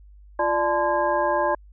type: tone cluster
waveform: sine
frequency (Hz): 347.1 / 591 / 867 / 1028 / 1628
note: F4 / D5 / A5 / C6 / G#6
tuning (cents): -11 / +11 / -26 / -31 / -35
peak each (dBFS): -29 / -23 / -25 / -25 / -30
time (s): 0.39-1.55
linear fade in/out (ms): 5
effects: added 50 Hz sine -45 dBFS peak until 1.72 s